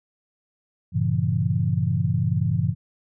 sine chord, G diminished seventh, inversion none, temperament equal with one note detuned, 98 / 116.54 / 138.59 / 167.89 Hz, G2 / Bb2 / Db3 / Fb3, 0 / 0 / 0 / +32 cents, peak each -25 dBFS, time 0.92-2.75 s, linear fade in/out 50 ms, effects none

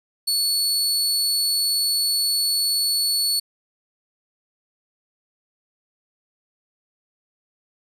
sawtooth tone, 4421 Hz, C#8, 5 cents flat, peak -16 dBFS, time 0.27-3.4 s, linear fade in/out 10 ms, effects resampled to 32000 Hz + 9-bit

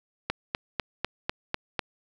click train, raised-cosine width 0.3 ms, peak -10 dBFS, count 7, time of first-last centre 0.3-1.793 s, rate 4.02 Hz, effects none

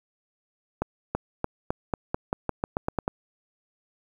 accelerating click train, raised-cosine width 1 ms, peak -11 dBFS, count 13, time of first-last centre 0.82-3.079 s, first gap 330 ms, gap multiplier 0.89, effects 8-bit

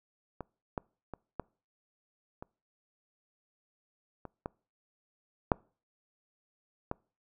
clicks, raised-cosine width 1 ms, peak -24 / -19 / -26 / -20 / -28 / -28 / -21 / -9 / -19 dBFS, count 9, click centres 0.407 / 0.778 / 1.137 / 1.397 / 2.425 / 4.253 / 4.459 / 5.518 / 6.914 s, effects noise-tail reverb RT60 0.4 s tail -26 dB re dry

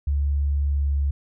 sine tone with pitch glide, 71.2 to 70.5 Hz, C#2 to C#2, +47 to +30 cents, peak -19 dBFS, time 0.07-1.11 s, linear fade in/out 5 ms, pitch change -17 cents, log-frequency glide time 0.66-0.92 s, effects none

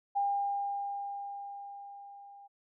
sine tone with level ramp, 803 Hz, G5, 41 cents sharp, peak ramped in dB -26 to -50 dBFS, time 0.15-2.48 s, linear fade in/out 20 ms, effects none

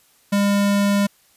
square tone, 201.6 Hz, G3, 49 cents sharp, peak -16 dBFS, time 0.32-1.07 s, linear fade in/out 10 ms, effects white hiss -57 dBFS RMS until 1.36 s + resampled to 32000 Hz

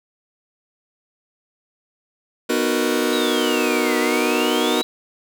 sawtooth chord, B major seventh, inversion none, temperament just, 246.9 / 308.7 / 370.4 / 463 Hz, B3 / D#4 / F#4 / A#4, 0 / -14 / +2 / -12 cents, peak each -19 dBFS, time 2.49-4.82 s, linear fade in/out 10 ms
sine exponential two-way sweep, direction down then up, 3930 to 1932 to 3930 Hz, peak -26 dBFS, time 3.13-4.83 s, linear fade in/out 0 ms, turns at 3.98 s
effects none

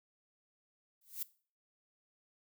violet noise with exponential growth, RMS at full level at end -35 dBFS, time 1.01-1.23 s, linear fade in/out 5 ms, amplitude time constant 47 ms, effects noise-tail reverb RT60 0.4 s tail -19 dB re dry

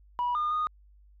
sine tone with pitch steps, 974 / 1215 / 1233 Hz, B5 / D#6 / D#6, -24 / -42 / -16 cents, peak -24 dBFS, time 0.19-0.67 s, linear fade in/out 0 ms, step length 160 ms, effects tanh soft clip ceiling -23 dBFS + added 50 Hz sine -54 dBFS peak until 1.2 s

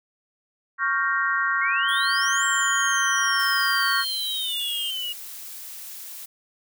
sine chord, G half-diminished seventh, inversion second, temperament equal, 1108.7 / 1396.9 / 1568 / 1864.7 Hz, Db6 / F6 / G6 / Bb6, 0 / 0 / 0 / 0 cents, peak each -26 dBFS, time 0.78-4.05 s, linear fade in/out 50 ms
sine exponential two-way sweep, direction up then down, 2093 to 7600 to 2857 Hz, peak -27 dBFS, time 1.61-5.13 s, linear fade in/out 10 ms, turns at 2.45 s
square tone with pitch glide, 3136 to 2843 Hz, G7 to F7, 0 to +30 cents, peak -30 dBFS, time 1.88-4.91 s, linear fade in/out 10 ms, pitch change -170 cents, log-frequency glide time 4.41-4.57 s
blue noise, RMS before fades -38 dBFS, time 3.39-6.26 s, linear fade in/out 10 ms
effects none

